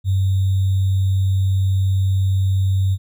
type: tone with sample-and-hold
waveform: sine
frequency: 95.7 Hz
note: G2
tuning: 41 cents flat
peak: -14 dBFS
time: 0.04-2.98 s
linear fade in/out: 50 ms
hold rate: 3675 Hz
effects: none